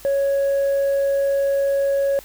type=tone with tanh clipping; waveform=sine; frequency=554.4 Hz; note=C#5; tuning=in tune; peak=-17 dBFS; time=0.05-2.19 s; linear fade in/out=0 ms; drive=1 dB; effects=added 50 Hz sine -48 dBFS peak until 2.24 s + white hiss -44 dBFS RMS until 2.24 s